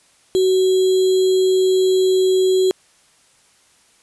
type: tone with sample-and-hold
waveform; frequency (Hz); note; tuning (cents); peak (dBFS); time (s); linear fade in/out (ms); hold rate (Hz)
sine; 374.7; F#4; +22; -12; 0.35-2.71; 0; 3675
effects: white hiss -55 dBFS RMS until 4.02 s + resampled to 24000 Hz